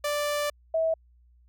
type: tone pair in turn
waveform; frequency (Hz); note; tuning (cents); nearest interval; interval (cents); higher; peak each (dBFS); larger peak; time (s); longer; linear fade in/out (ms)
sawtooth / sine; 587.3 / 647.7; D5 / E5; 0 / -31; major second; 169; second; -22; neither; 0.04-0.5 / 0.74-0.94; first; 5
effects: added 60 Hz sine -56 dBFS peak until 1.48 s